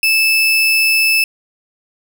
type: tone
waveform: 35% pulse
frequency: 2625 Hz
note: E7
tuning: 8 cents flat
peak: -9 dBFS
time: 0.03-1.24 s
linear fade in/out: 2 ms
effects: none